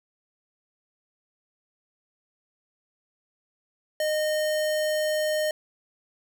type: tone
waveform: square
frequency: 614 Hz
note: D#5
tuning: 23 cents flat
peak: -24 dBFS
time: 4-5.51 s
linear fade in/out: 2 ms
effects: none